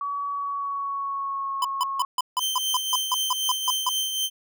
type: tone with pitch glide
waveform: sine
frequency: 1134 to 1092.8 Hz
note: C#6 to C#6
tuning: +39 to -25 cents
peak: -26 dBFS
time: 0.01-2.05 s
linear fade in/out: 2 ms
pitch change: -64 cents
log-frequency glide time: 0.3-1.57 s
type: tone bursts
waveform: square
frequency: 1007 Hz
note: B5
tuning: 33 cents sharp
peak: -21 dBFS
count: 13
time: 1.62-3.891 s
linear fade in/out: 2 ms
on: 27 ms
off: 160 ms
type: tone with tremolo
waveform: sawtooth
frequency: 3115 Hz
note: G7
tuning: 12 cents flat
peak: -19 dBFS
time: 2.38-4.3 s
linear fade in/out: 50 ms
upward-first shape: triangle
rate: 3.9 Hz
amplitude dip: 50%
effects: none